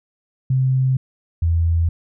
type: tone pair in turn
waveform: sine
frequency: 130.81 / 83.41 Hz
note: C3 / E2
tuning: 0 / +21 cents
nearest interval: minor sixth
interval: 779 cents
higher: first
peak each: -14 dBFS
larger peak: neither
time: 0.5-0.97 / 1.42-1.89 s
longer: neither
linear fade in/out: 5 ms
effects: none